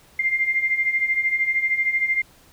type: beating tone pair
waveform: sine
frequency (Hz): 2093 / 2106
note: C7 / C7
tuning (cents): 0 / +11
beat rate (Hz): 13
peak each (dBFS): -25 / -20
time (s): 0.19-2.22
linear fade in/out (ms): 5
effects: pink hiss -53 dBFS RMS until 2.52 s